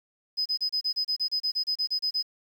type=tone bursts; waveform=sine; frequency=5030 Hz; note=D#8; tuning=18 cents sharp; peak=-23 dBFS; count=16; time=0.37-2.228 s; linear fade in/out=20 ms; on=88 ms; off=30 ms; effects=tanh soft clip ceiling -19 dBFS + 9-bit